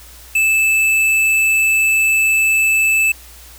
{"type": "tone with hard clipping", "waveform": "sine", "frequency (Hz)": 2627, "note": "E7", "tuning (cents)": -7, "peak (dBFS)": -13, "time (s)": [0.35, 3.12], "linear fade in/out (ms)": 5, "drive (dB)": 10, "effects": ["added 60 Hz sine -41 dBFS peak until 3.58 s", "white hiss -41 dBFS RMS until 3.58 s"]}